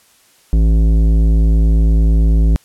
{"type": "tone with tanh clipping", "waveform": "sine", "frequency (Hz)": 54.5, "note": "A1", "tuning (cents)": -16, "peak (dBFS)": -10, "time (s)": [0.53, 2.56], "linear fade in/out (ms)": 0, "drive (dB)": 13, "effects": ["white hiss -51 dBFS RMS until 2.64 s", "low-pass 12000 Hz 12 dB/octave"]}